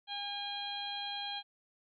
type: harmonic tone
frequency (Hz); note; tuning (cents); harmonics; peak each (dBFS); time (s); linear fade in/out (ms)
811; G#5; -41; 1 / 2 / 3 / 4 / 5; -42 / -49 / -49 / -40 / -44; 0.07-1.43; 50
effects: none